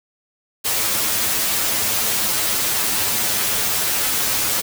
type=noise with comb filter; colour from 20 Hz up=white; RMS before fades=-20 dBFS; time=0.64-4.62 s; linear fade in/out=20 ms; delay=9.3 ms; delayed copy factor=+0.8; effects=none